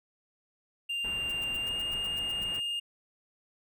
triangle tone with pitch glide, 2794 to 2826 Hz, F7 to F7, 0 to +20 cents, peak -29 dBFS, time 0.89-2.8 s, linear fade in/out 10 ms, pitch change +20 cents, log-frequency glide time 1.62-1.69 s
pink low-pass noise, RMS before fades -45 dBFS, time 1.04-2.6 s, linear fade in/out 5 ms, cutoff 3100 Hz, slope 48 dB/octave
violet noise bursts, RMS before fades -47 dBFS, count 11, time 1.29-2.57 s, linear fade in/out 5 ms, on 30 ms, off 95 ms
effects none

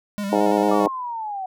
square tone with vibrato, 201.6 Hz, G3, 49 cents sharp, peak -25 dBFS, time 0.18-0.86 s, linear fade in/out 0 ms, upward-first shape square, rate 8.9 Hz, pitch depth 38 cents each way
harmonic tone, 103.6 Hz, G#2, 4 cents flat, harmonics 3 / 4 / 5 / 6 / 7 / 8 / 9, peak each -22 / -23 / -24 / -25 / -25 / -26 / -27 dBFS, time 0.32-0.88 s, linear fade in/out 5 ms
sine linear sweep, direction down, 1174.7 to 740 Hz, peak -26 dBFS, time 0.71-1.46 s, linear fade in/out 5 ms
effects none

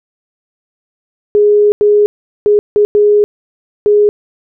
sine tone bursts at uneven times, 415.3 Hz, G#4, in tune, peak -5 dBFS, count 6, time 1.35-1.72 / 1.81-2.06 / 2.46-2.59 / 2.76-2.85 / 2.95-3.24 / 3.86-4.09 s, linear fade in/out 0 ms, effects none

